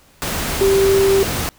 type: tone in noise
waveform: sine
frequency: 390.5 Hz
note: G4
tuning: 7 cents flat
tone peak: -11 dBFS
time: 0.61-1.23 s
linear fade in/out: 0 ms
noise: pink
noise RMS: -22 dBFS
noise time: 0.22-1.49 s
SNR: +8 dB
effects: pink hiss -51 dBFS RMS until 1.58 s